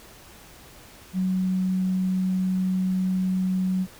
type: tone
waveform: sine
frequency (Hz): 186.2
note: F#3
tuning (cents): +11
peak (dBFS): -21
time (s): 1.13-3.87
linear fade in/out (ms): 50
effects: pink hiss -48 dBFS RMS until 3.99 s